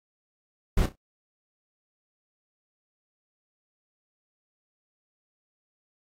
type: noise with echo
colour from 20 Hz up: brown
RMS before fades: -21 dBFS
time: 0.77-0.86 s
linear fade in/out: 5 ms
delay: 32 ms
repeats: 3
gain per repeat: -12 dB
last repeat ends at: 0.956 s
effects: AAC 48 kbps